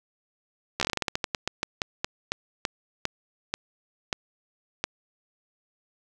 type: slowing click train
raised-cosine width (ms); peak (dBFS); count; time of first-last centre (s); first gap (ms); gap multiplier
0.2; -8; 23; 0.8-4.84; 13; 1.21
effects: none